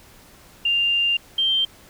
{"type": "tone pair in turn", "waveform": "sine", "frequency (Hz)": [2794, 3148], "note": ["F7", "G7"], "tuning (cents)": [0, 7], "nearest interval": "major second", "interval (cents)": 207, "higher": "second", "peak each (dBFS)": -17, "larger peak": "neither", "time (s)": [[0.65, 1.17], [1.38, 1.65]], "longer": "first", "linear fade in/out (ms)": 5, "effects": ["pink hiss -49 dBFS RMS until 1.89 s"]}